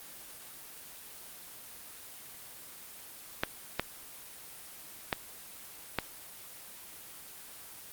clicks, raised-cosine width 0.3 ms, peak -11 dBFS, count 4, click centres 3.435 / 3.796 / 5.128 / 5.987 s, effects white hiss -48 dBFS RMS until 7.92 s + Opus 24 kbps

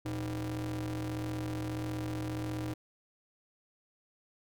45% pulse ring-modulated tone, 96.6 Hz, G2, 25 cents flat, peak -31 dBFS, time 0.05-2.74 s, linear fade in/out 10 ms, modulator 214 Hz, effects none

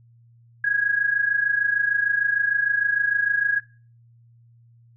sine tone pair together, 1632.4 / 1659 Hz, G#6 / G#6, -30 / -2 cents, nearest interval unison, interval 28 cents, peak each -24 / -20 dBFS, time 0.64-3.6 s, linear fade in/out 5 ms, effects noise-tail reverb RT60 0.4 s tail -19 dB re dry + added 117 Hz sine -51 dBFS peak until 4.96 s

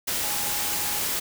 sine tone in noise, 829 Hz, G#5, 3 cents flat, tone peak -38 dBFS, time 0.23-1 s, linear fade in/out 10 ms, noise white, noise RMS -27 dBFS, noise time 0.07-1.2 s, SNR -14 dB, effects none

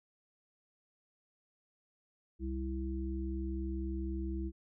harmonic tone, 66 Hz, C2, 16 cents sharp, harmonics 1 / 3 / 5, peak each -36 / -43 / -40 dBFS, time 2.39-4.52 s, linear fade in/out 50 ms, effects none

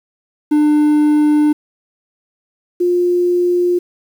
triangle / sine tone pair in turn, 299.4 / 354 Hz, D4 / F4, +33 / +23 cents, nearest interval minor third, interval 290 cents, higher second, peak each -7 / -11 dBFS, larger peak first, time 0.51-1.53 / 2.8-3.79 s, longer first, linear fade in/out 10 ms, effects 7-bit

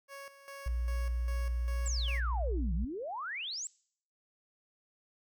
15% pulse tone with tremolo, 554.4 Hz, C#5, in tune, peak -38 dBFS, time 0.08-2.21 s, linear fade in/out 50 ms, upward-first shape square, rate 2.5 Hz, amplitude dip 70%
sine tone, 59.6 Hz, A#1, 39 cents sharp, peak -30 dBFS, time 0.66-2.85 s, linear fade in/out 5 ms
sine exponential two-way sweep, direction down then up, 7902 to 155.56 to 7902 Hz, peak -36 dBFS, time 1.86-3.67 s, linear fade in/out 0 ms, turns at 2.74 s
effects noise-tail reverb RT60 0.6 s tail -24 dB re dry

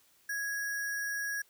sine tone with sample-and-hold, 1661.2 Hz, G#6, in tune, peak -32 dBFS, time 0.29-1.42 s, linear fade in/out 5 ms, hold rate 7350 Hz, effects white hiss -66 dBFS RMS until 1.49 s

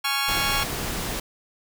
15% pulse chord, Db major, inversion second, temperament just, 831.5 / 1108.7 / 1385.9 Hz, Ab5 / Db6 / F6, +2 / 0 / -14 cents, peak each -22 / -20 / -22 dBFS, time 0.04-0.64 s, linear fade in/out 10 ms
pink noise, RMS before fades -29 dBFS, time 0.28-1.2 s, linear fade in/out 5 ms
effects none

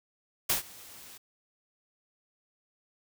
white noise with ADSR envelope, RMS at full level -25 dBFS, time 0.49-1.18 s, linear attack 11 ms, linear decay 120 ms, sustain -24 dB, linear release 11 ms, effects none

